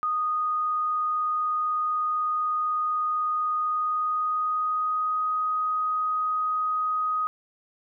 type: tone with pitch glide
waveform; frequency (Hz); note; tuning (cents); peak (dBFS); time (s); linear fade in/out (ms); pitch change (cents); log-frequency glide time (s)
sine; 1238 to 1251.7; D#6 to D#6; -9 to +10; -23; 0.03-7.27; 0; +19; 3.61-5.26
effects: none